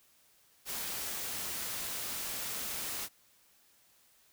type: noise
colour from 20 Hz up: white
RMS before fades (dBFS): -38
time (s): 0.65-3.09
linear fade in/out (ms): 50
effects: white hiss -66 dBFS RMS until 4.32 s